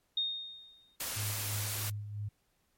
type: tone with exponential decay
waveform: sine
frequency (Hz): 3693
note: A#7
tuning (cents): -17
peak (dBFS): -27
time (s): 0.17-0.96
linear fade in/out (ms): 5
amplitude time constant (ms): 170
type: noise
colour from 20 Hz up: white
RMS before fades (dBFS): -37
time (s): 1-1.9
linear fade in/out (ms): 5
type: tone with tremolo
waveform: sine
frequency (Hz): 103.8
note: G#2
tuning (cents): 0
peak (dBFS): -34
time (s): 1.16-2.29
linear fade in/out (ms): 10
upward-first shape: sine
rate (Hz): 3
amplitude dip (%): 50
effects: pink hiss -75 dBFS RMS until 2.77 s + MP3 64 kbps